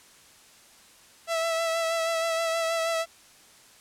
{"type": "tone with vibrato", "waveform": "sawtooth", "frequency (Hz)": 659.3, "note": "E5", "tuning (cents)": 0, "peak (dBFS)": -21, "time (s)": [1.27, 3.06], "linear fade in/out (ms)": 50, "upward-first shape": "sine", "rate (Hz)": 6.3, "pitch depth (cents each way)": 24, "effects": ["white hiss -54 dBFS RMS until 3.8 s", "low-pass 10000 Hz 12 dB/octave"]}